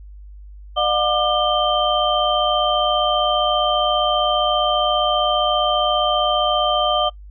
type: tone cluster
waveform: sine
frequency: 605 / 720 / 1197 / 3123 Hz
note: D#5 / F#5 / D6 / G7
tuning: -49 / -47 / +33 / -7 cents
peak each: -21 dBFS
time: 0.76-7.1 s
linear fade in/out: 20 ms
effects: noise-tail reverb RT60 0.1 s tail -24 dB re dry + added 50 Hz sine -36 dBFS peak until 7.3 s